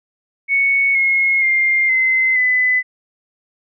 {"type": "tone with pitch steps", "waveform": "sine", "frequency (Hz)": [2217, 2163, 2110, 2058, 2007], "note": ["C#7", "C#7", "C7", "C7", "B6"], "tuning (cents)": [0, -43, 14, -29, 27], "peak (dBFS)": -12, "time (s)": [0.48, 2.83], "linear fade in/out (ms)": 50, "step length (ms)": 470, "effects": []}